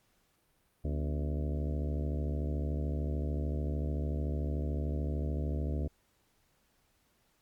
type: harmonic tone with a mistuned harmonic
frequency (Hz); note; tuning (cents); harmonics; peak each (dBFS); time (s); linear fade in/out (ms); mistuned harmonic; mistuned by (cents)
73.5; D2; +2; 1 / 2 / 3 / 4 / 5 / 6 / 7 / 8 / 9; -32 / -38 / -42 / -44 / -46 / -48 / -49 / -50 / -51; 0.84-5.88; 10; 3; +130
effects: pink hiss -72 dBFS RMS until 7.41 s + Opus 48 kbps